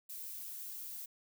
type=noise; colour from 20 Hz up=violet; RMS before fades=-45 dBFS; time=0.09-1.06 s; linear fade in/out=10 ms; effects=none